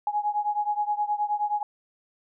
sine beating tone pair, 830.6 / 840.1 Hz, G#5 / G#5, 0 / +20 cents, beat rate 9.5 Hz, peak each -26 / -28 dBFS, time 0.07-1.63 s, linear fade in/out 2 ms, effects none

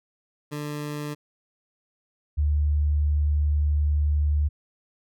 20% pulse / sine tone pair in turn, 148.1 / 74.05 Hz, D3 / D2, +15 / +15 cents, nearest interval octave, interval 1200 cents, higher first, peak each -25 / -19 dBFS, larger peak second, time 0.51-1.15 / 2.37-4.49 s, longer second, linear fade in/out 20 ms, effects none

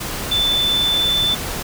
sine tone in noise, 3520 Hz, A7, in tune, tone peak -15 dBFS, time 0.31-1.35 s, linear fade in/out 10 ms, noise pink, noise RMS -26 dBFS, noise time 0-1.63 s, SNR +8 dB, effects none

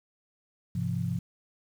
sine chord, F minor, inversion first, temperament equal with one note detuned, 103.83 / 130.81 / 172.31 Hz, Ab2 / C3 / F3, 0 / 0 / -23 cents, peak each -33 / -32 / -31 dBFS, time 0.75-1.19 s, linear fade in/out 5 ms, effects 9-bit

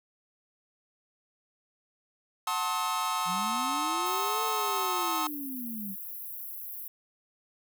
45% pulse chord, F# diminished seventh, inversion none, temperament just, 740 / 888 / 1065.6 / 1278.7 Hz, F#5 / A5 / C6 / Eb6, 0 / +16 / +31 / +47 cents, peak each -38 / -34 / -33 / -32 dBFS, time 2.47-5.27 s, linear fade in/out 2 ms
sine linear two-way sweep, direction up then down, 164.81 to 447.9 to 186.6 Hz, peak -36 dBFS, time 3.25-5.96 s, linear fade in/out 50 ms, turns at 4.44 s
white high-pass noise, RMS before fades -40 dBFS, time 4.06-6.88 s, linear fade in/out 2 ms, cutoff 11000 Hz, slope 96 dB/octave
effects none

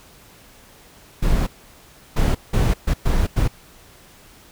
brown noise bursts at uneven times, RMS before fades -17 dBFS, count 6, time 1.22-1.47 / 2.16-2.35 / 2.53-2.74 / 2.87-2.94 / 3.05-3.27 / 3.36-3.48 s, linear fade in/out 10 ms, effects pink hiss -48 dBFS RMS until 4.51 s

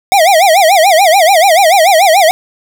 square tone with vibrato, 711 Hz, F5, 31 cents sharp, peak -5 dBFS, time 0.12-2.31 s, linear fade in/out 0 ms, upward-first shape sine, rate 6.9 Hz, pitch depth 230 cents each way, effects none

